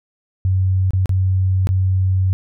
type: tone with dropouts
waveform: sine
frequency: 94 Hz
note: F#2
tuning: 28 cents sharp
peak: -13 dBFS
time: 0.45-2.33 s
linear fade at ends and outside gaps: 0 ms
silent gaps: 0.907-0.934 / 1.058-1.093 / 1.671-1.69 s
effects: none